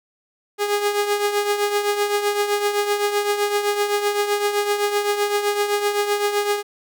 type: tone with tremolo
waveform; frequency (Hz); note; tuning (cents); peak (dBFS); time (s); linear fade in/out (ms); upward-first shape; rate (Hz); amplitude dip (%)
sawtooth; 411.1; G#4; -18; -12; 0.58-6.63; 50; triangle; 7.8; 65
effects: none